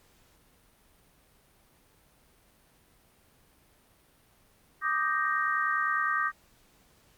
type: chord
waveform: sine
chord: Eb major seventh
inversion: third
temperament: equal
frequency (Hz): 1174.7 / 1244.5 / 1568 / 1864.7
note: D6 / Eb6 / G6 / Bb6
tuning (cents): 0 / 0 / 0 / 0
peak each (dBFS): -31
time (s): 4.81-6.32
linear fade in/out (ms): 50
effects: pink hiss -63 dBFS RMS until 7.17 s + Opus 48 kbps